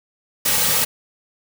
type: noise with comb filter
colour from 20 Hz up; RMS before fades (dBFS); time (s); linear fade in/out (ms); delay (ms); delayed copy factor
white; -18; 0.45-0.85; 10; 2.9; -0.75
effects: none